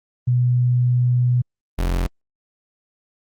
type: tone pair in turn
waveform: sine / 40% pulse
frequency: 123.47 / 44.11 Hz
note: B2 / F1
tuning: 0 / +18 cents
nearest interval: octave + tritone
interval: 1782 cents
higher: first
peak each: -14 / -17 dBFS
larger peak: first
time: 0.27-1.42 / 1.78-2.07 s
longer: first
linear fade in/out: 10 ms
effects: Opus 32 kbps